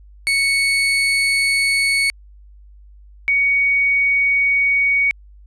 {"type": "tone pair in turn", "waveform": ["35% pulse", "sine"], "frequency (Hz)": [2217, 2240], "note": ["C#7", "C#7"], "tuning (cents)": [0, 18], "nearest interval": "unison", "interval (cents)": 18, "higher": "second", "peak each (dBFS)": -13, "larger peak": "neither", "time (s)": [[0.27, 2.1], [3.28, 5.11]], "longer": "neither", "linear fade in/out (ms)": 0, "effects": ["added 50 Hz sine -41 dBFS peak until 5.46 s", "resampled to 24000 Hz"]}